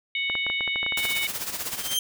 harmonic tone, 740 Hz, F#5, in tune, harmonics 3 / 4 / 5, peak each -26 / -32 / -32 dBFS, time 0.15-1.27 s, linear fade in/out 2 ms
clicks, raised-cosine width 0.5 ms, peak -18 dBFS, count 12, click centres 0.299 / 0.353 / 0.466 / 0.5 / 0.608 / 0.677 / 0.759 / 0.83 / 0.864 / 0.923 / 0.975 / 1.053 s
white noise with tremolo, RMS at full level -29 dBFS, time 0.97-1.97 s, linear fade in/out 2 ms, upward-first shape sine, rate 16 Hz, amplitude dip 65%
sawtooth tone with exponential growth, 3151 Hz, G7, 8 cents sharp, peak -17 dBFS, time 1.64-1.99 s, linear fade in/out 2 ms, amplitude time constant 74 ms
effects none

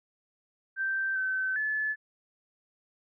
sine tone with pitch steps, 1563 / 1532 / 1728 Hz, G6 / G6 / A6, -6 / -40 / -32 cents, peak -27 dBFS, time 0.76-1.96 s, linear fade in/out 50 ms, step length 400 ms, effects none

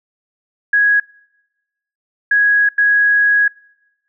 sine tone bursts at uneven times, 1661.2 Hz, G#6, in tune, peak -9 dBFS, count 3, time 0.73-1 / 2.31-2.69 / 2.78-3.48 s, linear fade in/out 5 ms, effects noise-tail reverb RT60 1.0 s tail -26 dB re dry

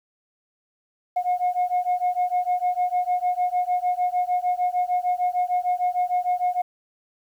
sine beating tone pair, 718 / 724.6 Hz, F5 / F#5, +48 / -36 cents, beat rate 6.6 Hz, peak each -22 dBFS, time 1.16-6.62 s, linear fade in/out 10 ms, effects tanh soft clip ceiling -16 dBFS + 9-bit

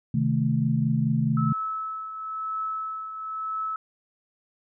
sine chord, A diminished, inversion first, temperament equal, 130.81 / 155.56 / 220 Hz, C3 / Eb3 / A3, 0 / 0 / 0 cents, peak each -25 dBFS, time 0.14-1.53 s, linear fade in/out 5 ms
sine tone with tremolo, 1301 Hz, E6, 23 cents flat, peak -26 dBFS, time 1.37-3.76 s, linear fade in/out 2 ms, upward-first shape triangle, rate 1 Hz, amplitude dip 60%
effects none

